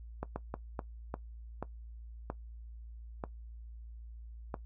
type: slowing click train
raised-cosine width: 1 ms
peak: -22 dBFS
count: 9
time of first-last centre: 0.23-4.542 s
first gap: 130 ms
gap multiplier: 1.39
effects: noise-tail reverb RT60 0.1 s tail -17 dB re dry + added 57 Hz sine -45 dBFS peak until 4.65 s